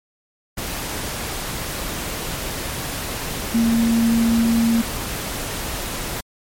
sine tone in noise, 229.8 Hz, A#3, 25 cents flat, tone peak -14 dBFS, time 3.54-4.82 s, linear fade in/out 10 ms, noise pink, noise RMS -27 dBFS, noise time 0.57-6.21 s, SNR +10 dB, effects MP3 64 kbps

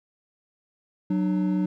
triangle tone pair together, 185.63 / 300.4 Hz, F#3 / D4, +6 / +39 cents, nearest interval minor sixth, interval 833 cents, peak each -21 / -24 dBFS, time 1.1-1.66 s, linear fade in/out 5 ms, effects none

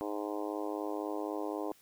harmonic tone, 103.9 Hz, G#2, 1 cent sharp, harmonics 3 / 4 / 5 / 6 / 7 / 8 / 9 / 10, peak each -38 / -40 / -42 / -44 / -45 / -46 / -47 / -48 dBFS, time 0.01-1.72 s, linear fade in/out 0 ms, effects white hiss -63 dBFS RMS until 1.81 s

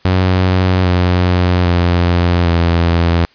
sawtooth tone with pitch steps, 92.4 / 89.82 / 87.31 / 84.88 Hz, F#2 / F2 / F2 / F2, -2 / +49 / 0 / -49 cents, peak -6 dBFS, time 0.05-3.25 s, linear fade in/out 0 ms, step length 800 ms, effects white hiss -49 dBFS RMS until 3.34 s + resampled to 11025 Hz

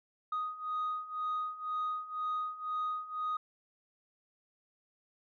sine beating tone pair, 1244.5 / 1246.5 Hz, D#6 / D#6, 0 / +3 cents, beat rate 2 Hz, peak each -37 / -34 dBFS, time 0.32-3.37 s, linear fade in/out 5 ms, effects tanh soft clip ceiling -29 dBFS

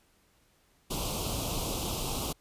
pink band-stop noise, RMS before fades -33 dBFS, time 0.9-2.33 s, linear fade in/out 10 ms, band 1200 to 2600 Hz, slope 48 dB/octave, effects pink hiss -67 dBFS RMS until 2.4 s + resampled to 32000 Hz

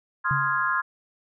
sine chord, F minor seventh, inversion second, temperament equal, 1046.5 / 1244.5 / 1396.9 / 1661.2 Hz, C6 / Eb6 / F6 / Ab6, 0 / 0 / 0 / 0 cents, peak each -26 / -30 / -27 / -27 dBFS, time 0.24-0.82 s, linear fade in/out 20 ms
sine tone with exponential decay, 138.59 Hz, C#3, in tune, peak -23 dBFS, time 0.31-0.77 s, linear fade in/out 0 ms, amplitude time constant 100 ms
effects none

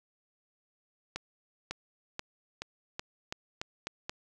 accelerating click train, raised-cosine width 0.2 ms, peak -18 dBFS, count 9, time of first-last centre 1.16-4.095 s, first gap 550 ms, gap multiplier 0.88, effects none

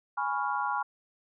sine chord, C# dominant seventh, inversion second, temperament equal, 830.6 / 987.8 / 1108.7 / 1396.9 Hz, G#5 / B5 / C#6 / E#6, 0 / 0 / 0 / 0 cents, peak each -32 / -33 / -34 / -34 dBFS, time 0.17-0.83 s, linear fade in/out 10 ms, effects none

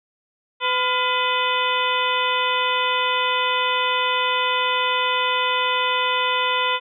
harmonic tone with a mistuned harmonic, 503 Hz, B4, 32 cents sharp, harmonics 1 / 2 / 3 / 4 / 5 / 6 / 7, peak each -28 / -22 / -28 / -28 / -27 / -27 / -27 dBFS, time 0.6-6.8 s, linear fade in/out 50 ms, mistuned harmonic 3, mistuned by -110 cents, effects none

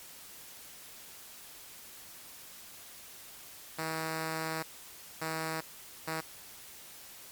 5% pulse tone bursts at uneven times, 160.1 Hz, D#3, 50 cents sharp, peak -22 dBFS, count 3, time 3.78-4.63 / 5.21-5.61 / 6.07-6.21 s, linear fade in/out 10 ms, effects white hiss -50 dBFS RMS until 7.31 s + MP3 96 kbps

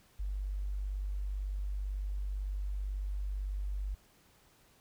sine tone, 49 Hz, G1, in tune, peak -33 dBFS, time 0.19-3.95 s, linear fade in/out 10 ms, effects pink hiss -65 dBFS RMS until 4.8 s

